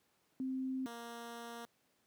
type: tone pair in turn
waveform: sine / 10% pulse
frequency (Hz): 261.6 / 234.3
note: C4 / A#3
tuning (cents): 0 / +9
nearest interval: major second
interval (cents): 191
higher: first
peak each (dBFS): -35 / -37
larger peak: first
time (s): 0.4-0.86 / 0.86-1.65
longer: second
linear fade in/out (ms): 0
effects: pink hiss -75 dBFS RMS until 2.06 s + high-pass 150 Hz 12 dB/octave